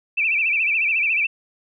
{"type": "tone with vibrato", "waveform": "sine", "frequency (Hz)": 2491, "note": "D#7", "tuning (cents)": 1, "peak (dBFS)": -17, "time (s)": [0.17, 1.27], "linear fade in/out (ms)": 10, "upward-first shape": "sine", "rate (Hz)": 14, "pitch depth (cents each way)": 140, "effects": []}